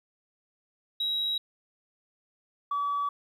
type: tone pair in turn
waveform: sine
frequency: 3849 / 1144.3 Hz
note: B7 / D6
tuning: -45 / -45 cents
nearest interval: octave + major sixth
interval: 2100 cents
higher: first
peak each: -25 dBFS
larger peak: neither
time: 1-1.38 / 2.71-3.09 s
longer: neither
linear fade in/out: 5 ms
effects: tanh soft clip ceiling -23 dBFS + 11-bit